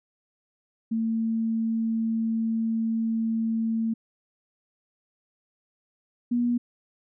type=tone pair in turn; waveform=sine; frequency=225.2 / 240.7 Hz; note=A3 / B3; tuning=+40 / -44 cents; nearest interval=minor second; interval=116 cents; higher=second; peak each=-23 / -21 dBFS; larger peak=second; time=0.91-3.94 / 6.31-6.58 s; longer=first; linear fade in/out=10 ms; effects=none